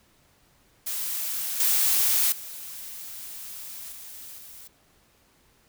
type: noise with level steps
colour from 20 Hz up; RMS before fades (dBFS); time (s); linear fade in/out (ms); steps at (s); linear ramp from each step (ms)
blue; -30 / -22 / -39 / -42 / -45; 0.86-4.68; 10; 1.6 / 2.32 / 3.92 / 4.38; 2
effects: pink hiss -62 dBFS RMS until 5.68 s